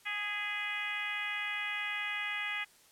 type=harmonic tone with a mistuned harmonic; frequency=415.3 Hz; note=G#4; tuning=in tune; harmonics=2 / 3 / 4 / 5 / 6 / 7 / 8; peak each=-47 / -45 / -41 / -37 / -39 / -45 / -47 dBFS; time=0.05-2.65 s; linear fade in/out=20 ms; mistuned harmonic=5; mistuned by=-29 cents; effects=white hiss -62 dBFS RMS until 2.91 s + low-pass 12000 Hz 12 dB/octave